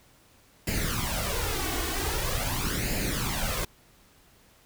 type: noise with flanger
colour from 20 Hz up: pink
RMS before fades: -29 dBFS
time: 0.67-3.65 s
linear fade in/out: 5 ms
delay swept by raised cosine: 0.42 to 2.72 ms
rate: 0.44 Hz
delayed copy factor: +0.7
effects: pink hiss -59 dBFS RMS until 4.65 s